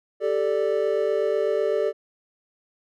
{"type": "chord", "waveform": "triangle", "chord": "G suspended second", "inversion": "none", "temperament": "equal", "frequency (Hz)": [392, 440, 587.3], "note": ["G4", "A4", "D5"], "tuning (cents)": [0, 0, 0], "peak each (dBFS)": [-24, -22, -23], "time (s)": [0.2, 1.93], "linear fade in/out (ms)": 50, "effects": []}